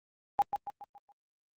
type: tone with echo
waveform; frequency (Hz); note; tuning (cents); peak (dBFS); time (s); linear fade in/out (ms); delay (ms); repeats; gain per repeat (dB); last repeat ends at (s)
sine; 812; G#5; -39; -21; 0.39-0.42; 0; 140; 5; -7; 1.12
effects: Opus 24 kbps